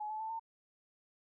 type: tone with pitch steps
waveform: sine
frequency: 846 / 863.8 / 881.9 / 900.5 Hz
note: G#5 / A5 / A5 / A5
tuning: +32 / -32 / +4 / +40 cents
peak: -37 dBFS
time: 0-0.396 s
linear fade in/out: 10 ms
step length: 99 ms
effects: none